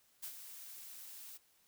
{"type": "noise with ADSR envelope", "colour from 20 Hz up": "blue", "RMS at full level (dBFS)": -43, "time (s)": [0.22, 1.38], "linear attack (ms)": 18, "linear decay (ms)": 82, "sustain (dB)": -8, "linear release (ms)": 19, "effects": ["white hiss -71 dBFS RMS until 1.67 s"]}